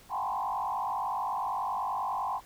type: tone with frequency modulation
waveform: sine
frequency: 906 Hz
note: A#5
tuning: 50 cents flat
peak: -29 dBFS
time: 0.09-2.41 s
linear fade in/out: 50 ms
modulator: 49.8 Hz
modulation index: 3.3
effects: pink hiss -56 dBFS RMS until 2.45 s